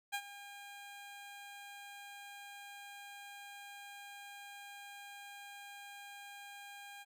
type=tone with ADSR envelope; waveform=15% pulse; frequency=807 Hz; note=G#5; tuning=50 cents flat; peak=-28 dBFS; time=0.12-7.05 s; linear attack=24 ms; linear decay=64 ms; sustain=-15 dB; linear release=32 ms; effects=none